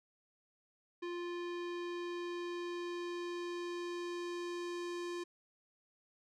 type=tone with low-pass filter sweep; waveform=square; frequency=349.2 Hz; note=F4; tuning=in tune; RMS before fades=-41 dBFS; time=1.02-5.24 s; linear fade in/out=10 ms; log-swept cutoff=3400 to 6700 Hz; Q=0.96; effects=none